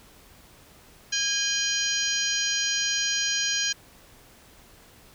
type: harmonic tone with a mistuned harmonic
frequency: 820 Hz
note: G#5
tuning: 22 cents flat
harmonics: 2 / 3 / 4 / 5 / 6 / 7 / 8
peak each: -31 / -35 / -30 / -32 / -32 / -31 / -30 dBFS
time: 1.12-3.73 s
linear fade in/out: 10 ms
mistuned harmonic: 4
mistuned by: -75 cents
effects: pink hiss -53 dBFS RMS until 5.14 s